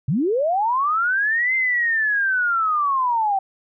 sine linear two-way sweep, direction up then down, 114.9 to 2093 to 758 Hz, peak -17 dBFS, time 0.08-3.39 s, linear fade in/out 5 ms, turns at 1.55 s, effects none

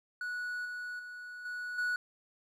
triangle tone with level steps, 1469 Hz, F#6, 13 cents flat, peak -33 / -36 / -41 / -35 / -28 dBFS, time 0.21-1.96 s, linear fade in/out 2 ms, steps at 0.65 / 0.99 / 1.45 / 1.78 s, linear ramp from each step 5 ms, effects none

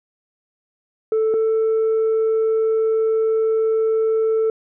sine tone pair in turn, 440 / 443.1 Hz, A4 / A4, 0 / +12 cents, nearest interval unison, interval 12 cents, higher second, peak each -13 dBFS, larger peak neither, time 1.12-1.34 / 1.34-4.5 s, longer second, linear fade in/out 2 ms, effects tanh soft clip ceiling -14 dBFS

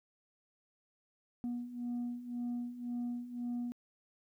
sine beating tone pair, 240.4 / 242.3 Hz, B3 / B3, -46 / -33 cents, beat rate 1.9 Hz, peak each -40 / -36 dBFS, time 1.44-3.72 s, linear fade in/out 0 ms, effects tanh soft clip ceiling -33 dBFS + 12-bit

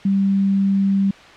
sine tone, 196 Hz, G3, in tune, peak -14 dBFS, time 0.05-1.11 s, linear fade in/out 5 ms, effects white hiss -42 dBFS RMS until 1.36 s + low-pass 3000 Hz 12 dB/octave

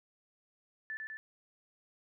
sine tone with echo, 1754 Hz, A6, 6 cents flat, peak -37 dBFS, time 0.9-0.97 s, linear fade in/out 0 ms, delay 100 ms, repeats 2, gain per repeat -2 dB, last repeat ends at 1.17 s, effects none

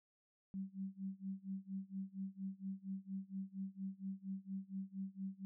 sine tone with tremolo, 192.7 Hz, G3, 29 cents flat, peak -39 dBFS, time 0.54-5.45 s, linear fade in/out 0 ms, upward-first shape sine, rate 4.3 Hz, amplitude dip 95%, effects none

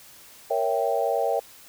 sine chord, A# diminished seventh, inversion none, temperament equal with one note detuned, 466.2 / 556 / 659.3 / 784 Hz, A#4 / C#5 / E5 / G5, 0 / +5 / 0 / 0 cents, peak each -27 dBFS, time 0.5-1.4 s, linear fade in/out 10 ms, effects white hiss -49 dBFS RMS until 1.68 s

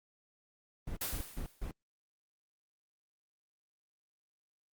brown noise bursts, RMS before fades -38 dBFS, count 4, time 0.87-1.712 s, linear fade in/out 5 ms, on 98 ms, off 150 ms
white noise with exponential decay, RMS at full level -34 dBFS, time 1.01-1.7 s, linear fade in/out 5 ms, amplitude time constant 150 ms
effects Opus 24 kbps

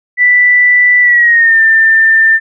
sine tone with pitch glide, 1975.5 to 1790.7 Hz, B6 to A6, 0 to +30 cents, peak -4 dBFS, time 0.17-2.4 s, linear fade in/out 50 ms, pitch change -170 cents, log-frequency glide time 1.01-1.6 s, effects none

